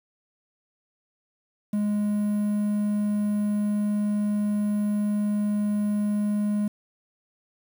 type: tone with quantisation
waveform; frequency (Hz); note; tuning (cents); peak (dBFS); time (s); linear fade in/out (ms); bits
triangle; 207.7; G#3; 0; -20; 1.73-6.68; 5; 8
effects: none